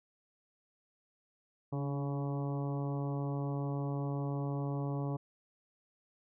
harmonic tone with a mistuned harmonic, 140.4 Hz, C#3, 22 cents sharp, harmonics 1 / 2 / 3 / 4 / 5 / 6 / 7 / 8, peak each -34 / -40 / -44 / -46 / -48 / -50 / -51 / -52 dBFS, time 1.72-5.17 s, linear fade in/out 10 ms, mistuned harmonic 2, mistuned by +33 cents, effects none

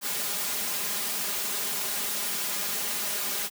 white noise with comb filter, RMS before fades -30 dBFS, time 0.01-3.5 s, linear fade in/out 50 ms, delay 4.9 ms, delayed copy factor +0.85, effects high-pass 150 Hz 12 dB/octave

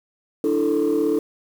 sine chord, D suspended second, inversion none, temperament just, 293.7 / 330.4 / 440.5 Hz, D4 / E4 / A4, 0 / +4 / +2 cents, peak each -21 / -21 / -19 dBFS, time 0.44-1.19 s, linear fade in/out 2 ms, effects tanh soft clip ceiling -13 dBFS + 7-bit

